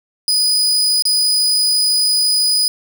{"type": "tone with dropouts", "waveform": "35% pulse", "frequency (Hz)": 4963, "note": "D#8", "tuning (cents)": -5, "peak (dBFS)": -11, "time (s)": [0.28, 2.68], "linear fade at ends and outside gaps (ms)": 1, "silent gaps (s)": [1.023, 1.053], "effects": []}